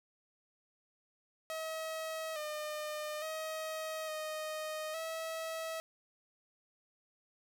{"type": "tone with pitch steps", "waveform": "sawtooth", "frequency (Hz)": [639, 606, 632, 621, 647], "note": ["D#5", "D#5", "D#5", "D#5", "E5"], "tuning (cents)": [46, -46, 27, -3, -32], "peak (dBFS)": -34, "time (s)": [1.5, 5.8], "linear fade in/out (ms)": 0, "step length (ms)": 860, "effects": []}